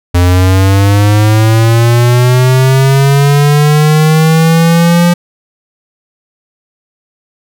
square linear sweep, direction up, 87.31 to 174.61 Hz, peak -5 dBFS, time 0.14-5.14 s, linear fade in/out 10 ms, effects none

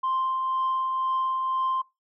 sine tone with tremolo, 1047 Hz, C6, 1 cent sharp, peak -21 dBFS, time 0.03-1.82 s, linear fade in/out 10 ms, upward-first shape triangle, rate 2 Hz, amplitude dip 35%, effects noise-tail reverb RT60 0.2 s tail -19 dB re dry + tanh soft clip ceiling -20 dBFS

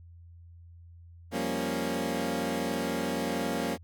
20% pulse chord, G half-diminished seventh, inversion third, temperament equal, 174.61 / 196 / 233.1 / 277.2 Hz, F3 / G3 / Bb3 / Db4, 0 / 0 / 0 / 0 cents, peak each -31 / -33 / -28 / -29 dBFS, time 1.31-3.78 s, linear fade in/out 50 ms, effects added 85 Hz sine -48 dBFS peak until 3.83 s

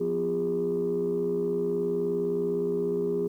sine tone cluster, 174.9 / 251.3 / 348.6 / 408.1 Hz, F3 / B3 / F4 / G#4, +3 / +30 / -3 / -30 cents, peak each -33 / -34 / -34 / -25 dBFS, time 0-3.28 s, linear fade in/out 10 ms, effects tanh soft clip ceiling -19 dBFS + 10-bit

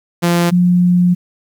sawtooth / sine tone pair in turn, 172.5 / 177.86 Hz, F3 / F3, -21 / +32 cents, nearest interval minor second, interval 53 cents, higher second, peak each -7 / -8 dBFS, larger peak first, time 0.22-0.51 / 0.51-1.15 s, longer second, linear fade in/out 20 ms, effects 8-bit

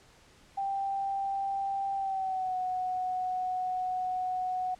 sine tone with pitch glide, 786 to 737.6 Hz, G5 to F#5, +4 to -6 cents, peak -29 dBFS, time 0.57-4.75 s, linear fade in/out 10 ms, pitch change -110 cents, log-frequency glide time 1.95-2.56 s, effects pink hiss -59 dBFS RMS until 4.79 s + low-pass 8000 Hz 12 dB/octave

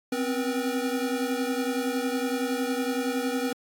square tone cluster, 255.6 / 266.4 / 482.2 Hz, C4 / C4 / B4, -40 / +31 / -41 cents, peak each -31 dBFS, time 0.12-3.53 s, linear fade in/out 5 ms, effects AAC 64 kbps

